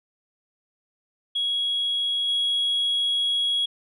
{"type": "tone with level steps", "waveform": "sine", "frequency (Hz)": 3322, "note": "G#7", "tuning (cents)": 0, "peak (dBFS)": [-21, -19], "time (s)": [1.35, 3.66], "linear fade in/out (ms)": 10, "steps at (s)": 2.28, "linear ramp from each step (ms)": 5, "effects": ["tanh soft clip ceiling -18 dBFS"]}